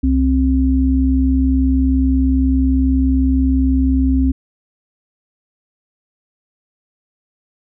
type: tone pair together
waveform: sine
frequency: 65.9 / 263.9 Hz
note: C2 / C4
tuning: +13 / +15 cents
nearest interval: 2 octaves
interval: 2402 cents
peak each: -14 dBFS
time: 0.03-4.32 s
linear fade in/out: 10 ms
effects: none